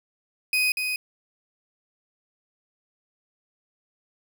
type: tone with echo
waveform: 35% pulse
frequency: 2500 Hz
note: D#7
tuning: 8 cents sharp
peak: -18 dBFS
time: 0.53-0.72 s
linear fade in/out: 2 ms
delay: 240 ms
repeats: 1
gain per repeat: -5 dB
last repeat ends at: 0.96 s
effects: none